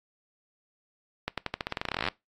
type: accelerating click train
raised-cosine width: 0.3 ms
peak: -13 dBFS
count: 22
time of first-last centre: 1.28-2.086 s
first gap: 97 ms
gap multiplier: 0.89
effects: noise-tail reverb RT60 0.2 s tail -21 dB re dry + AAC 48 kbps